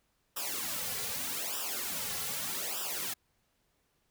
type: noise with flanger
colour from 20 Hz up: white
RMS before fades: -36 dBFS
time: 0.36-3.14 s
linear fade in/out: 10 ms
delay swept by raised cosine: 0.46 to 3.26 ms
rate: 0.82 Hz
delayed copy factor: -1
effects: pink hiss -75 dBFS RMS until 4.1 s